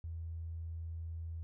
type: tone with tanh clipping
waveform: triangle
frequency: 82.41 Hz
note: E2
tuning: in tune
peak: -39 dBFS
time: 0.04-1.43 s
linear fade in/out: 0 ms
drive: 3 dB
effects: none